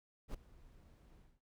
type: noise with ADSR envelope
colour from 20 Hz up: brown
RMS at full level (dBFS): -40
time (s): 0.28-1.41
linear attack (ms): 63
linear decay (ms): 5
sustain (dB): -21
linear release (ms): 230
effects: none